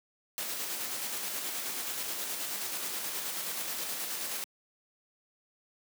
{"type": "noise with tremolo", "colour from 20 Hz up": "white", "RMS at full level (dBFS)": -35, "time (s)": [0.38, 4.44], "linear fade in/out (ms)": 0, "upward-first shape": "square", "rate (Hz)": 9.4, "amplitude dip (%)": 25, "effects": ["high-pass 200 Hz 12 dB/octave"]}